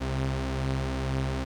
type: tone pair together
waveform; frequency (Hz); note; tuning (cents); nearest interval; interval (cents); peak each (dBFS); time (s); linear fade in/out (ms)
sawtooth; 67.16 / 132.2; C2 / C3; +46 / +18; octave; 1172; -26; 0-1.45; 20
effects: low-pass 6000 Hz 12 dB/octave + 10-bit